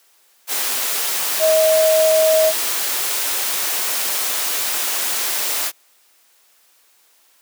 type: tone in noise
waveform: sine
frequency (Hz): 634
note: D#5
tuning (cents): +32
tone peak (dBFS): -11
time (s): 1.39-2.53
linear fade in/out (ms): 50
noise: white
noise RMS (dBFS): -21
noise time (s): 0.47-5.72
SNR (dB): +7
effects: white hiss -56 dBFS RMS until 7.41 s + high-pass 400 Hz 12 dB/octave